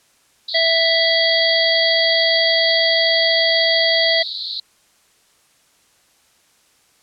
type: band-pass noise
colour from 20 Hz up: pink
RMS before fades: -27 dBFS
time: 0.48-4.6 s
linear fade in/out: 5 ms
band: 3800 to 4400 Hz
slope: 96 dB/octave
type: harmonic tone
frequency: 659.3 Hz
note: E5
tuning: in tune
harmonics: 1 / 3 / 5 / 7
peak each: -19 / -19 / -19 / -19 dBFS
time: 0.54-4.23 s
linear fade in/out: 10 ms
effects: white hiss -57 dBFS RMS until 7.02 s + low-pass 10000 Hz 12 dB/octave